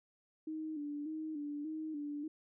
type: tone with vibrato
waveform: sine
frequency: 302.6 Hz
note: D#4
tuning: 48 cents flat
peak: -38 dBFS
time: 0.47-2.28 s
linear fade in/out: 5 ms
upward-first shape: square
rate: 1.7 Hz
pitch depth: 61 cents each way
effects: none